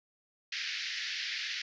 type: band-pass noise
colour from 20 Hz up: pink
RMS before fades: -37 dBFS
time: 0.52-1.62 s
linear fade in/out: 5 ms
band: 1700 to 5500 Hz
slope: 48 dB/octave
effects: resampled to 16000 Hz